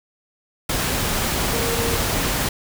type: tone in noise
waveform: sine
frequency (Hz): 465.5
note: A#4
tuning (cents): -2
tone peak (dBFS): -25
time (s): 1.53-1.97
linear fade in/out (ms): 5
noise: pink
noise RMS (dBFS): -22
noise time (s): 0.69-2.49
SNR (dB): -6
effects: none